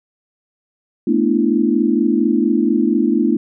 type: tone cluster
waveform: sine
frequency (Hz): 218.5 / 242.8 / 296 / 336.3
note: A3 / B3 / D4 / E4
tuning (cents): -12 / -29 / +14 / +35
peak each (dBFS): -18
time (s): 1.07-3.37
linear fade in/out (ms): 5
effects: none